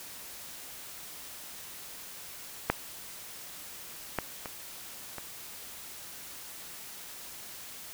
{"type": "clicks", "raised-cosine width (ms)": 0.5, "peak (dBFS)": [-8, -13, -22, -23], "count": 4, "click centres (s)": [2.7, 4.187, 4.458, 5.183], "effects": ["white hiss -45 dBFS RMS until 7.93 s"]}